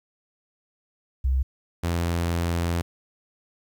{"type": "tone pair in turn", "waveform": ["sine", "sawtooth"], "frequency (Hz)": [65.41, 85.27], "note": ["C2", "F2"], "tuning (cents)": [0, -41], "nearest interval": "perfect fourth", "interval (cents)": 459, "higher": "second", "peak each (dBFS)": -19, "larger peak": "neither", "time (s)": [[1.24, 1.43], [1.83, 2.82]], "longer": "second", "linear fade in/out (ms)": 10, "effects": ["10-bit"]}